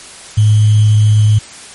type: tone with sample-and-hold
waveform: sine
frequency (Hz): 106.5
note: G#2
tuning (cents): +44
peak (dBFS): -5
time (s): 0.37-1.39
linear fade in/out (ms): 10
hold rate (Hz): 3150
effects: white hiss -33 dBFS RMS until 1.74 s + MP3 48 kbps